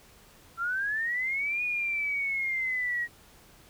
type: linear two-way sweep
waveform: sine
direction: up then down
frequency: 1335 to 2468 to 1887 Hz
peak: -27 dBFS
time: 0.57-3.08 s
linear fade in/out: 50 ms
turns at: 1.63 s
effects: pink hiss -56 dBFS RMS until 3.69 s